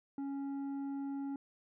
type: tone with tanh clipping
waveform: sine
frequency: 277.2 Hz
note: C#4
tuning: in tune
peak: -38 dBFS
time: 0.18-1.36 s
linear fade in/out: 2 ms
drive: 7 dB
effects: none